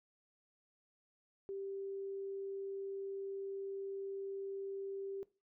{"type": "tone", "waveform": "sine", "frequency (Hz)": 392, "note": "G4", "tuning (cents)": 0, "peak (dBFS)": -40, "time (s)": [1.49, 5.23], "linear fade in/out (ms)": 0, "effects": ["noise-tail reverb RT60 0.3 s tail -19 dB re dry"]}